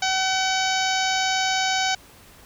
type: harmonic tone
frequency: 758 Hz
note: F#5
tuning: 42 cents sharp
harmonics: 1 / 2 / 3 / 4 / 5 / 6 / 7 / 8 / 9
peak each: -24 / -27 / -29 / -30 / -31 / -32 / -32 / -33 / -34 dBFS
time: 0.02-1.95 s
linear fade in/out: 5 ms
effects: pink hiss -49 dBFS RMS until 2.45 s